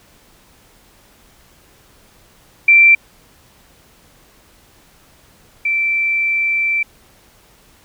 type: tone pair in turn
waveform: sine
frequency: 2349 / 2337 Hz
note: D7 / D7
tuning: 0 / -9 cents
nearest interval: unison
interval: 9 cents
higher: first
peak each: -5 / -14 dBFS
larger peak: first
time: 2.68-2.95 / 5.65-6.83 s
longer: second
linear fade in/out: 5 ms
effects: pink hiss -50 dBFS RMS until 7.84 s